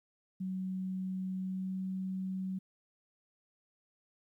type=tone with pitch glide; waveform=sine; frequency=187.3 to 188.39 Hz; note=F#3 to F#3; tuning=+21 to +31 cents; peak=-34 dBFS; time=0.4-2.59 s; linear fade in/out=10 ms; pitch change=+10 cents; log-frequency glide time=1.35-1.78 s; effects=12-bit